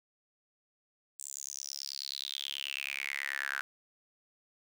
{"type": "tone with high-pass filter sweep", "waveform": "sawtooth", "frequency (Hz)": 69.3, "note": "C#2", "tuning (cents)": 0, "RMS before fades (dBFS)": -39, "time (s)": [1.19, 3.61], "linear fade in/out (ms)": 0, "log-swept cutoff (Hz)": [7900, 1500], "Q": 8, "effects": []}